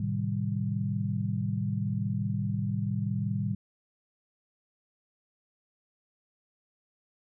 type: chord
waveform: sine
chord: A half-diminished seventh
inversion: none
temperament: equal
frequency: 110 / 130.81 / 155.56 / 196 Hz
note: A2 / C3 / Eb3 / G3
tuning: 0 / 0 / 0 / 0 cents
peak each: -31 / -35 / -35 / -32 dBFS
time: 0-3.55 s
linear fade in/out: 5 ms
effects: none